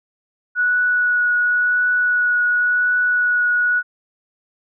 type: tone with vibrato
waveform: sine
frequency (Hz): 1467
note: F#6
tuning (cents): -15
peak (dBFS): -14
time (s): 0.55-3.83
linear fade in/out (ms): 50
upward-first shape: triangle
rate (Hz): 0.93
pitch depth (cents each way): 12
effects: none